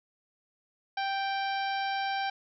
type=harmonic tone; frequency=784 Hz; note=G5; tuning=in tune; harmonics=1 / 2 / 3 / 4 / 5 / 6 / 7; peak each=-30 / -36 / -40 / -42 / -44 / -46 / -47 dBFS; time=0.97-2.3 s; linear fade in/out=5 ms; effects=none